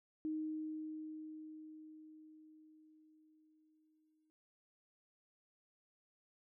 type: tone with exponential decay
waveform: sine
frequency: 311.3 Hz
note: D#4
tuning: 1 cent sharp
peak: -36 dBFS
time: 0.25-4.3 s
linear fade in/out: 0 ms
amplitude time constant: 880 ms
effects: none